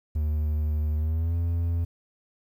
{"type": "tone with pitch glide", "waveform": "triangle", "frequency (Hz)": [76, 84.82], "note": ["D#2", "E2"], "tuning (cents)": [-40, 50], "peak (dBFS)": -21, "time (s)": [0.15, 1.85], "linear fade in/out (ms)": 10, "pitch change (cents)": 190, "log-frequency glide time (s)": [0.95, 1.35], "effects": ["10-bit"]}